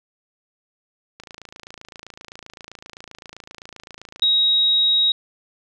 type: click train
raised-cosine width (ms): 0.2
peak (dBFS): -21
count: 85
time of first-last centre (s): 1.2-4.232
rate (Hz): 27.7
type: tone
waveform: sine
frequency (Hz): 3800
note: A#7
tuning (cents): +33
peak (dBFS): -14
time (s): 4.22-5.12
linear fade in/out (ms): 2
effects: none

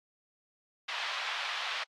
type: band-pass noise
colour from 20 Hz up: white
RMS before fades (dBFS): -36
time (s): 0.88-1.84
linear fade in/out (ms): 10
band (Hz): 760 to 3700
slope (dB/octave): 24
effects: AAC 64 kbps

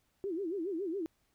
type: tone with vibrato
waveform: sine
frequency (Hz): 360.1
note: F#4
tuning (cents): -47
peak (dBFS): -33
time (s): 0.24-1.06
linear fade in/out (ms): 0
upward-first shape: sine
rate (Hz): 7.2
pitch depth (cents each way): 220
effects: pink hiss -75 dBFS RMS until 1.34 s

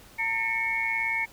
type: tone cluster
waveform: sine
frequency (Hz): 908 / 1806 / 2190 / 2308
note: A#5 / A6 / C#7 / D7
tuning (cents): -46 / +45 / -22 / -31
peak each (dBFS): -34 / -35 / -26 / -35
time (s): 0.18-1.26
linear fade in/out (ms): 20
effects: pink hiss -52 dBFS RMS until 1.32 s

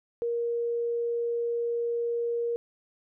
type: tone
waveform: sine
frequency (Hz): 470.5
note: A#4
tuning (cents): +16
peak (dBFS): -26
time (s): 0.22-2.56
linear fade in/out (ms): 0
effects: none

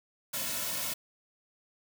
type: noise with comb filter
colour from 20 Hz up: white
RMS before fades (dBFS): -34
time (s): 0.33-0.94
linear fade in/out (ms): 10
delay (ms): 2.5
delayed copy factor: -0.9
effects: none

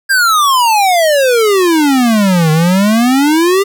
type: exponential two-way sweep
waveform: square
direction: down then up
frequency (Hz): 1627 to 153.4 to 405.5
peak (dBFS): -8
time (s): 0.09-3.64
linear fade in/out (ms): 20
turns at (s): 2.51
effects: none

